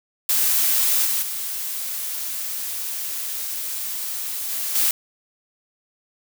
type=noise with level steps; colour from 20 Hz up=blue; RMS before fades=-19 / -22 / -28 / -26 / -19 dBFS; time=0.29-4.91 s; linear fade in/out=2 ms; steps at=1.05 / 1.22 / 4.49 / 4.75 s; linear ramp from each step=5 ms; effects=none